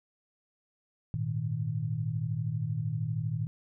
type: chord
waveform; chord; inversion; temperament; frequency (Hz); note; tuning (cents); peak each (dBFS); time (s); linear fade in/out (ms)
sine; Ab suspended second; none; equal; 103.83 / 116.54 / 155.56; Ab2 / Bb2 / Eb3; 0 / 0 / 0; -37 / -32 / -33; 1.14-3.47; 0
effects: none